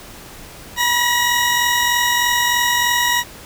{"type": "tone pair together", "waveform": "20% pulse", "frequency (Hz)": [969.6, 1896], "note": ["B5", "A#6"], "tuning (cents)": [-32, 29], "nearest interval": "octave", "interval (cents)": 1161, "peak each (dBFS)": [-12, -13], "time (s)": [0.76, 3.24], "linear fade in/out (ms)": 50, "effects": ["pink hiss -38 dBFS RMS until 3.45 s"]}